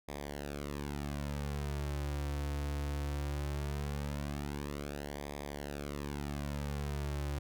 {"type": "tone with flanger", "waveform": "sawtooth", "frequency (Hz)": 72, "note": "D2", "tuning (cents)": -34, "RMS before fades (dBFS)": -38, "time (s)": [0.08, 7.39], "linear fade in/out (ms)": 5, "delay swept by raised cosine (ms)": [0.7, 5.1], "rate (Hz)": 0.19, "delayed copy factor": -0.8, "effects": []}